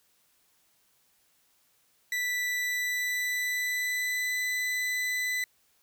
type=tone with pitch glide; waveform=40% pulse; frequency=1975.5 to 1998.5 Hz; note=B6 to B6; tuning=0 to +20 cents; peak=-27 dBFS; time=2.12-5.44 s; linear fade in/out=2 ms; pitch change=+20 cents; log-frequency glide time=2.5-4.37 s; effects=white hiss -68 dBFS RMS until 5.82 s